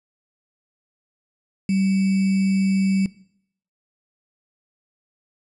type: tone with sample-and-hold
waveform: sine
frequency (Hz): 192.9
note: G3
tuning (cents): -28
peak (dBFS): -17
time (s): 1.69-3.06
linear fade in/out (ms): 2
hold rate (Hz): 2450
effects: noise-tail reverb RT60 0.7 s tail -20 dB re dry + resampled to 24000 Hz